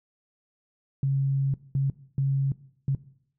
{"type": "tone bursts at uneven times", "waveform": "sine", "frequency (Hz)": 136.7, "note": "C#3", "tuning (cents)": -24, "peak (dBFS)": -21, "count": 4, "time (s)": [[1.03, 1.54], [1.75, 1.9], [2.18, 2.52], [2.88, 2.95]], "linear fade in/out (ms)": 2, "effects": ["noise-tail reverb RT60 0.7 s tail -19 dB re dry"]}